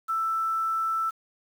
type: tone with quantisation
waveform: sine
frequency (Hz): 1325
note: E6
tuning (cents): +9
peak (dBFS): -24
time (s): 0.08-1.11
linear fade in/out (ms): 20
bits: 8
effects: none